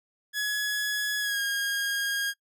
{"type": "tone with pitch glide", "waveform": "sawtooth", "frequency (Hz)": [1687, 1627.7], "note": ["G#6", "G#6"], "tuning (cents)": [27, -35], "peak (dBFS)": -23, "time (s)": [0.33, 2.34], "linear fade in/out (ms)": 50, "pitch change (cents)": -62, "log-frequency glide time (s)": [1.2, 1.4], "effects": ["noise-tail reverb RT60 0.1 s tail -23 dB re dry"]}